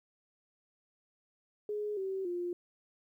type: tone with pitch steps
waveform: sine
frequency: 418.4 / 383.7 / 351.8 Hz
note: G#4 / G4 / F4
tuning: +13 / -37 / +13 cents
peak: -33 dBFS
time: 1.69-2.53 s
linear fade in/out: 2 ms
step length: 280 ms
effects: 12-bit

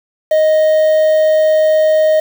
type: tone with quantisation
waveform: triangle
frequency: 622.3 Hz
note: D#5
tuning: in tune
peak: -6 dBFS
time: 0.31-2.2 s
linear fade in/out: 5 ms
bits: 5
effects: none

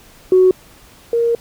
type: tone pair in turn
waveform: sine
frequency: 370.9 / 467.3 Hz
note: F#4 / A#4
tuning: +4 / +4 cents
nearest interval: major third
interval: 400 cents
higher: second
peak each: -6 / -12 dBFS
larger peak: first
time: 0.32-0.51 / 1.13-1.35 s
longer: second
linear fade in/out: 2 ms
effects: tanh soft clip ceiling -2 dBFS + pink hiss -45 dBFS RMS until 1.4 s

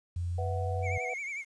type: tone with pitch glide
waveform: sine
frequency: 87.31 to 91.23 Hz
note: F2 to F#2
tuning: 0 to -24 cents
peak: -30 dBFS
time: 0.16-0.98 s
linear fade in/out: 5 ms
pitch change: +76 cents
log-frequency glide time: 0.33-0.45 s
type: chord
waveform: sine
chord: B suspended fourth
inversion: none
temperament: just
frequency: 493.9 / 658.5 / 740.8 Hz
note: B4 / E5 / F#5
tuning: 0 / -2 / +2 cents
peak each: -37 / -42 / -37 dBFS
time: 0.38-1.14 s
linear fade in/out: 5 ms
type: tone with vibrato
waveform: triangle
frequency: 2228 Hz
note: C#7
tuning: 8 cents sharp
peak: -33 dBFS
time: 0.82-1.45 s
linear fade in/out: 50 ms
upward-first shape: triangle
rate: 11 Hz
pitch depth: 100 cents each way
effects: resampled to 22050 Hz + 10-bit

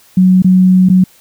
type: tone with dropouts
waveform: sine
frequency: 185 Hz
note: F#3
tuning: in tune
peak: -4 dBFS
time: 0.17-1.04 s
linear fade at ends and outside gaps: 5 ms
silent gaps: 0.422-0.444 / 0.889-0.898 s
effects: white hiss -46 dBFS RMS until 1.2 s

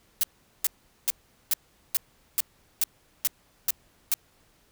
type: noise bursts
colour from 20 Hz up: blue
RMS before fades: -23 dBFS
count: 10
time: 0.21-4.14 s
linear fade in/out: 0 ms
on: 24 ms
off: 410 ms
effects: pink hiss -63 dBFS RMS until 4.71 s

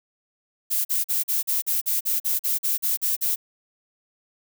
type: noise bursts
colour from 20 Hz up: violet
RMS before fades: -23 dBFS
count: 14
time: 0.7-3.359 s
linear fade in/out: 20 ms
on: 150 ms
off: 43 ms
effects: none

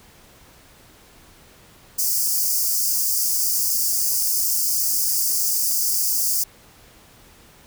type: high-pass noise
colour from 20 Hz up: white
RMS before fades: -21 dBFS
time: 1.98-6.44 s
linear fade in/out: 10 ms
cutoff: 4700 Hz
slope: 96 dB/octave
effects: pink hiss -50 dBFS RMS until 7.66 s

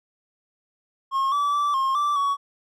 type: tone with pitch steps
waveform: triangle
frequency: 1079 / 1153 / 1162 / 1070 / 1168 / 1123 Hz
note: C#6 / D6 / D6 / C6 / D6 / C#6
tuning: -47 / -32 / -19 / +38 / -10 / +22 cents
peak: -18 dBFS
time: 1.11-2.37 s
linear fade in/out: 50 ms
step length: 210 ms
effects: none

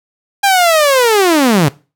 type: linear sweep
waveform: sawtooth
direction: down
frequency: 810 to 130.81 Hz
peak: -4 dBFS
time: 0.43-1.69 s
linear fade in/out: 10 ms
effects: noise-tail reverb RT60 0.3 s tail -20 dB re dry

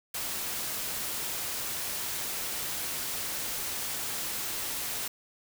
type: noise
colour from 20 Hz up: white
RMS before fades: -34 dBFS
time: 0.14-5.08 s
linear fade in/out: 5 ms
effects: none

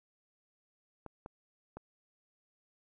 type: clicks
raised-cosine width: 1 ms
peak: -30 dBFS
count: 3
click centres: 1.063 / 1.261 / 1.77 s
effects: none

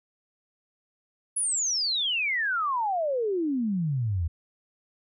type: exponential sweep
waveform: sine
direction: down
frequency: 10548 to 77.78 Hz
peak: -24 dBFS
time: 1.36-4.28 s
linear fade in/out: 10 ms
effects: none

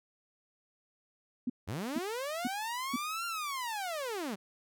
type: tone bursts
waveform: sine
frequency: 246.9 Hz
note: B3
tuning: in tune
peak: -29 dBFS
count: 4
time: 1.47-2.962 s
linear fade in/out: 5 ms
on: 28 ms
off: 460 ms
type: linear two-way sweep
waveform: sawtooth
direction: up then down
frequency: 76.6 to 1396.9 to 177.8 Hz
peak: -31 dBFS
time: 1.67-4.36 s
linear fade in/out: 20 ms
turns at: 3.26 s
effects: none

